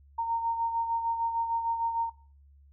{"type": "beating tone pair", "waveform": "sine", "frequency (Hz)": [920, 926.6], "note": ["A#5", "A#5"], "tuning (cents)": [-23, -11], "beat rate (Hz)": 6.6, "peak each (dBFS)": [-28, -37], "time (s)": [0.18, 2.1], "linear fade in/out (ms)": 10, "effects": ["noise-tail reverb RT60 0.4 s tail -18 dB re dry", "added 70 Hz sine -54 dBFS peak until 2.72 s"]}